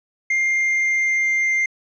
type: tone with pitch glide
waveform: triangle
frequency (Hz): 2111 to 2098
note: C7 to C7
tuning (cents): +15 to +4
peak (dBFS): -15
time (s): 0.3-1.66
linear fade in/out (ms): 5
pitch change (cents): -11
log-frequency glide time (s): 0.46-1.46
effects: resampled to 16000 Hz